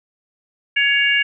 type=harmonic tone; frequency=560 Hz; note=C#5; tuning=18 cents sharp; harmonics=3 / 4 / 5; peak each=-18 / -18 / -18 dBFS; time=0.76-1.23 s; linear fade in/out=10 ms; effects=none